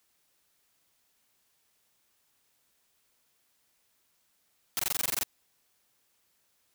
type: noise bursts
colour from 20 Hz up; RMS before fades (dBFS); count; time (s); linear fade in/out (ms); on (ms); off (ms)
white; -29; 11; 4.77-5.233; 0; 23; 21
effects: white hiss -72 dBFS RMS until 6.74 s